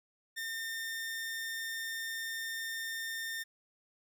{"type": "tone", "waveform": "sawtooth", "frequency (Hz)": 1813, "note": "A#6", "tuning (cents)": -49, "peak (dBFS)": -33, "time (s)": [0.36, 3.44], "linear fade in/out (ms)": 20, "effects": []}